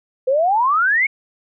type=exponential sweep; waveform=sine; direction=up; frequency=500 to 2247 Hz; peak=-13 dBFS; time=0.27-1.07 s; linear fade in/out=10 ms; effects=none